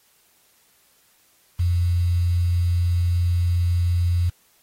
sine tone with quantisation, 87.31 Hz, F2, in tune, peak -17 dBFS, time 1.59-4.3 s, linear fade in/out 10 ms, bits 7, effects white hiss -60 dBFS RMS until 4.62 s + AAC 48 kbps

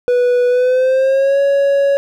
triangle tone with pitch glide, 491.4 to 558 Hz, B4 to C#5, -9 to +11 cents, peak -8 dBFS, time 0.08-1.97 s, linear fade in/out 0 ms, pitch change +220 cents, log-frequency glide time 0.48-1.4 s, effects none

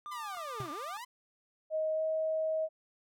triangle tone bursts, 1196 Hz, D6, 31 cents sharp, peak -38 dBFS, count 3, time 0.06-0.97 s, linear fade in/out 0 ms, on 290 ms, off 20 ms
sawtooth linear two-way sweep, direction down then up, 1033 to 272.6 to 1033 Hz, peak -38 dBFS, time 0.11-1.05 s, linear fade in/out 10 ms, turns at 0.71 s
square tone with exponential decay, 127.7 Hz, C3, 42 cents flat, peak -35 dBFS, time 0.6-0.72 s, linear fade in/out 2 ms, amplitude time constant 26 ms
sine tone with pitch glide, 628 to 633.8 Hz, D#5 to D#5, +16 to +32 cents, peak -29 dBFS, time 1.7-2.69 s, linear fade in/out 50 ms, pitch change +16 cents, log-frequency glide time 1.94-2.02 s
effects none

